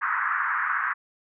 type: band-pass noise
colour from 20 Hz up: pink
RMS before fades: -26 dBFS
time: 0.01-0.94 s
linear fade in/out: 20 ms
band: 1100 to 1800 Hz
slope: 48 dB/octave
effects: none